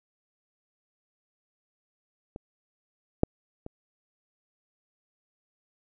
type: clicks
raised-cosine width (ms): 2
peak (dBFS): -25 / -6 / -25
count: 3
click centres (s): 2.361 / 3.234 / 3.664
effects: none